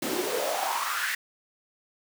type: noise with high-pass filter sweep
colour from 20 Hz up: pink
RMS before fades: -29 dBFS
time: 0.02-1.15 s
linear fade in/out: 5 ms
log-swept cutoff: 260 to 1900 Hz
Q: 5.1
effects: none